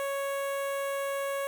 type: tone with notch filter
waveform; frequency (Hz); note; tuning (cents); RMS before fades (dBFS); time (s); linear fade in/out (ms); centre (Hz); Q
sawtooth; 554.4; C#5; 0; -32; 0-1.47; 0; 4800; 0.88
effects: none